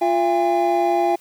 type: tone cluster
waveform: triangle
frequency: 349.2 / 678 / 809 Hz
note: F4 / E5 / G#5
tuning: 0 / +49 / -46 cents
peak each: -18 dBFS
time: 0.01-1.16 s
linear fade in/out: 10 ms
effects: tanh soft clip ceiling -5 dBFS + white hiss -52 dBFS RMS until 1.2 s